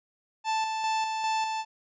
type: tone with tremolo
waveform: 45% pulse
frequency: 880 Hz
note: A5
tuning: in tune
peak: -25 dBFS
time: 0.44-1.65 s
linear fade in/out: 50 ms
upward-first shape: square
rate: 2.5 Hz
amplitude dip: 35%
effects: resampled to 16000 Hz